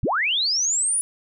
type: linear sweep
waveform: sine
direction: up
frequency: 42.77 to 9956 Hz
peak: -19 dBFS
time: 0.03-1.01 s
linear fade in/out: 0 ms
effects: none